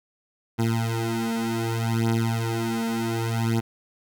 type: beating tone pair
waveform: 20% pulse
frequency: 113.9 / 114.56 Hz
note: A#2 / A#2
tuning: -40 / -30 cents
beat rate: 0.66 Hz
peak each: -21 dBFS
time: 0.58-3.61 s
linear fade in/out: 20 ms
effects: none